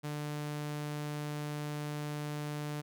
sawtooth tone, 148.5 Hz, D3, 20 cents sharp, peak -32 dBFS, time 0.03-2.82 s, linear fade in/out 20 ms, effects none

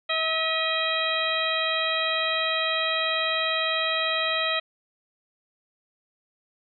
harmonic tone with a mistuned harmonic, 643 Hz, E5, 43 cents flat, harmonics 1 / 2 / 3 / 4 / 5 / 6, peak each -30 / -30 / -30 / -30 / -30 / -30 dBFS, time 0.09-4.6 s, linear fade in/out 10 ms, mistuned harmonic 4, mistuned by -62 cents, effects none

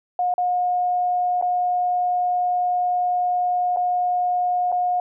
sine tone with dropouts, 719 Hz, F#5, 50 cents flat, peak -18 dBFS, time 0.19-5 s, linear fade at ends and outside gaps 2 ms, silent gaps 0.34-0.38 / 1.414-1.424 / 3.763-3.77 / 4.718-4.724 s, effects none

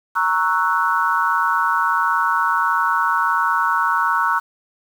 sine chord, F# dominant seventh, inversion first, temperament equal, 932.3 / 1108.7 / 1318.5 / 1480 Hz, A#5 / C#6 / E6 / F#6, 0 / 0 / 0 / 0 cents, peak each -21 dBFS, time 0.15-4.4 s, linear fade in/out 20 ms, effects 7-bit

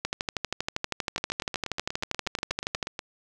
two click trains, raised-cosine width 0.2 ms, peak -15 / -10 dBFS, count 16 / 36, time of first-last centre 1.18-2.992 / 0.05-2.828 s, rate 8.28 / 12.6 Hz, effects none

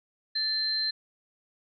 sine tone pair together, 1757 / 4126 Hz, A6 / C8, -3 / -25 cents, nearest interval octave + minor third, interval 1478 cents, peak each -36 / -26 dBFS, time 0.35-0.91 s, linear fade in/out 10 ms, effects none

